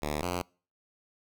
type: tone pair in turn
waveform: 5% pulse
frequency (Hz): 74.6 / 88.71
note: D2 / F2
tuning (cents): +28 / +28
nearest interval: minor third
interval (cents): 300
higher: second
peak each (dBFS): -19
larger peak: neither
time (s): 0.02-0.22 / 0.22-0.42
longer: neither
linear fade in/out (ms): 5
effects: noise-tail reverb RT60 0.4 s tail -26 dB re dry